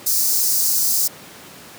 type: high-pass noise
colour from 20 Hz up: white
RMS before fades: -18 dBFS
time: 0.06-1.08 s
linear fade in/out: 10 ms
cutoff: 4600 Hz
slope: 48 dB/octave
effects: pink hiss -40 dBFS RMS until 1.78 s + high-pass 150 Hz 12 dB/octave